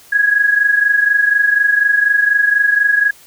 sine tone pair together, 1657 / 1681.1 Hz, G#6 / G#6, -4 / +21 cents, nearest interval unison, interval 25 cents, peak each -11 / -16 dBFS, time 0.12-3.11 s, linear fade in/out 10 ms, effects white hiss -44 dBFS RMS until 3.26 s

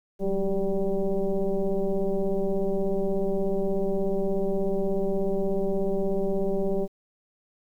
sine tone with frequency modulation, 200.3 Hz, G3, 38 cents sharp, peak -22 dBFS, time 0.19-6.88 s, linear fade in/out 50 ms, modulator 192 Hz, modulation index 1.9, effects 10-bit

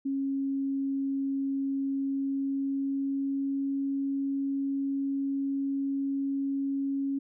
sine tone with pitch glide, 273.3 to 275.4 Hz, C#4 to C#4, -24 to -11 cents, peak -27 dBFS, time 0.05-7.19 s, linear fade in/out 10 ms, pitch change +13 cents, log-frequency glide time 1.92-3.74 s, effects none

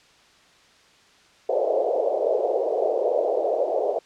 white band-pass noise, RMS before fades -23 dBFS, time 1.49-3.99 s, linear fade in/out 5 ms, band 410 to 660 Hz, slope 48 dB/octave, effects white hiss -55 dBFS RMS until 4.05 s + low-pass 5000 Hz 12 dB/octave

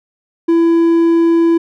triangle tone, 334 Hz, E4, 23 cents sharp, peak -6 dBFS, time 0.48-1.58 s, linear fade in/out 10 ms, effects none

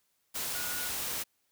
sine tone in noise, 1453 Hz, F#6, 32 cents flat, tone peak -41 dBFS, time 0.54-0.9 s, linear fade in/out 20 ms, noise white, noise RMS -35 dBFS, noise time 0.34-1.24 s, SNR -9 dB, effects white hiss -75 dBFS RMS until 1.51 s

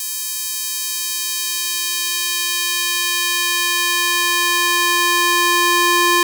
square tone with high-pass filter sweep, 349.2 Hz, F4, in tune, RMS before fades -18 dBFS, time 0-6.23 s, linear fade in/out 2 ms, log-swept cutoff 7100 to 770 Hz, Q 0.71, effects none

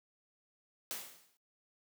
white noise with exponential decay, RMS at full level -38 dBFS, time 0.91-1.37 s, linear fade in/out 0 ms, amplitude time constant 100 ms, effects noise-tail reverb RT60 0.2 s tail -25 dB re dry + high-pass 150 Hz 12 dB/octave

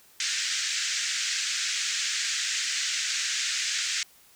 white band-pass noise, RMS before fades -29 dBFS, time 0.2-4.03 s, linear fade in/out 2 ms, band 1500 to 7400 Hz, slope 48 dB/octave, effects white hiss -57 dBFS RMS until 4.35 s

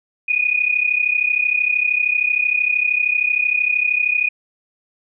sine tone pair together, 2452 / 2485 Hz, D#7 / D#7, -26 / -3 cents, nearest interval unison, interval 23 cents, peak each -18 dBFS, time 0.28-4.29 s, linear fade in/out 10 ms, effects none

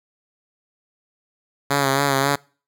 5% pulse tone with vibrato, 138.59 Hz, C#3, in tune, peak -6 dBFS, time 1.7-2.36 s, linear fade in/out 10 ms, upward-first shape sine, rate 3.7 Hz, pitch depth 43 cents each way, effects noise-tail reverb RT60 0.4 s tail -25 dB re dry

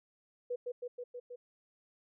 sine tone with echo, 490 Hz, B4, 14 cents flat, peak -33 dBFS, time 0.5-0.56 s, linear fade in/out 10 ms, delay 160 ms, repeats 5, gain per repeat -2 dB, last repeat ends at 1.36 s, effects none

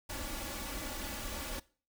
pink noise with comb filter, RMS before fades -40 dBFS, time 0.09-1.6 s, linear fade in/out 10 ms, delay 3.5 ms, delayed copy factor +0.85, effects noise-tail reverb RT60 0.4 s tail -21 dB re dry

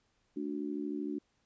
harmonic tone, 73.1 Hz, D2, 7 cents flat, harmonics 3 / 4 / 5, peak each -41 / -36 / -41 dBFS, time 0.36-1.19 s, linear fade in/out 10 ms, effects pink hiss -75 dBFS RMS until 1.45 s + resampled to 16000 Hz

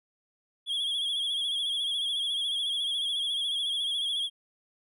triangle tone with vibrato, 3322 Hz, G#7, in tune, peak -26 dBFS, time 0.66-4.3 s, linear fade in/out 50 ms, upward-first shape sine, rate 14 Hz, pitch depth 63 cents each way, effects none

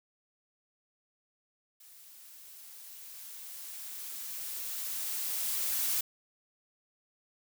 blue noise with level ramp, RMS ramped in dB -55 to -30 dBFS, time 1.8-6.01 s, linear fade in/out 5 ms, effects none

